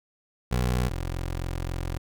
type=tone pair in turn; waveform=20% pulse; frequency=61.74 / 43.66 Hz; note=B1 / F1; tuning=0 / 0 cents; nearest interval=tritone; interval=600 cents; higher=first; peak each=-18 / -24 dBFS; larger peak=first; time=0.51-0.89 / 0.89-1.98 s; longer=second; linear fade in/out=10 ms; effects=none